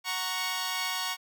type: chord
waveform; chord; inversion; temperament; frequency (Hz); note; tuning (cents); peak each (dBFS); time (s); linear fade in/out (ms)
10% pulse; F# major; none; equal; 740 / 932.3 / 1108.7; F#5 / A#5 / C#6; 0 / 0 / 0; -28 / -26 / -24; 0.04-1.17; 50
effects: none